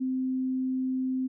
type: tone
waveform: sine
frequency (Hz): 259.2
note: C4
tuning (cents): -16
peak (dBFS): -26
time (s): 0-1.28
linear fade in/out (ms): 20
effects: none